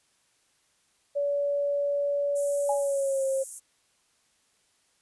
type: tone with pitch glide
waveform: sine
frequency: 571 to 535.8 Hz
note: D5 to C5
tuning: -49 to +41 cents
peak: -24 dBFS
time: 1.15-3.44 s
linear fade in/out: 20 ms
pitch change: -110 cents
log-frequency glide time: 2.73-3.24 s
type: high-pass noise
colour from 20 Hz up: white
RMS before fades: -37 dBFS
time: 2.35-3.6 s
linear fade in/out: 20 ms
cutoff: 6900 Hz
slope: 48 dB/octave
type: tone with exponential decay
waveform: sine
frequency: 830.6 Hz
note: G#5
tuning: in tune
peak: -23 dBFS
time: 2.69-2.96 s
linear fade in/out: 5 ms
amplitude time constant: 57 ms
effects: white hiss -68 dBFS RMS until 5.01 s + resampled to 24000 Hz